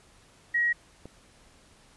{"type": "tone", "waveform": "sine", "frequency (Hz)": 1900, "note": "A#6", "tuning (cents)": 33, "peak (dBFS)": -22, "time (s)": [0.54, 0.73], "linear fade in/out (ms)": 10}
{"type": "click", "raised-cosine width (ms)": 2, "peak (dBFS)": -29, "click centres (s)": 1.056}
{"effects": ["pink hiss -58 dBFS RMS until 1.96 s", "resampled to 24000 Hz"]}